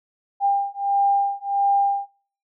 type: beating tone pair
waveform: sine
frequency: 798 / 799.5 Hz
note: G5 / G5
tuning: +31 / +34 cents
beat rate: 1.5 Hz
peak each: -21 dBFS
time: 0.4-2.09 s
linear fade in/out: 50 ms
effects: noise-tail reverb RT60 0.5 s tail -25 dB re dry